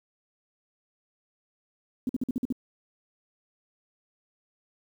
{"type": "tone bursts", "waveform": "sine", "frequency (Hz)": 252.5, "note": "B3", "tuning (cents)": 39, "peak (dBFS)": -24, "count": 7, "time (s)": [2.07, 2.525], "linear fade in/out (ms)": 2, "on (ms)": 23, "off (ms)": 49, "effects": ["9-bit"]}